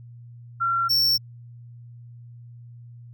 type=tone pair in turn; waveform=sine / square; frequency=1367 / 5444 Hz; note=F6 / F8; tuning=-37 / -45 cents; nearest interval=2 octaves; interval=2392 cents; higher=second; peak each=-20 / -18 dBFS; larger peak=second; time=0.6-0.89 / 0.89-1.18 s; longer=neither; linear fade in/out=20 ms; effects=added 119 Hz sine -41 dBFS peak until 3.13 s